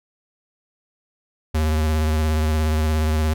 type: tone with vibrato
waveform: square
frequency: 77.78 Hz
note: D#2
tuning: in tune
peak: -18 dBFS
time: 1.54-3.34 s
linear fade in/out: 10 ms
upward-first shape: sine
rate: 17 Hz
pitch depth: 32 cents each way
effects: none